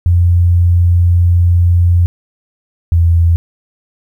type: tone pair in turn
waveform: sine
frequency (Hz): 87.31 / 84.38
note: F2 / E2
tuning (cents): 0 / +41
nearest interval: minor second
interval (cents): 59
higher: first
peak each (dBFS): -6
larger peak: neither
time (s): 0.06-2.06 / 2.92-3.36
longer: first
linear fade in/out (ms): 0
effects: 8-bit